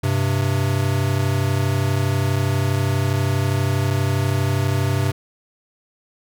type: tone pair together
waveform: square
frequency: 98.43 / 130.81 Hz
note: G2 / C3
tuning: +8 / 0 cents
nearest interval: perfect fourth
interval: 492 cents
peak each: -21 dBFS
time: 0.03-5.12 s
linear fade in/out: 10 ms
effects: none